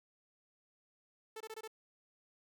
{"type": "tone bursts", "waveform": "sawtooth", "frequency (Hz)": 440, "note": "A4", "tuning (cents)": 0, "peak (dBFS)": -40, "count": 5, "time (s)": [1.36, 1.677], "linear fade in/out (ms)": 5, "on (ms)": 45, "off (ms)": 23, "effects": []}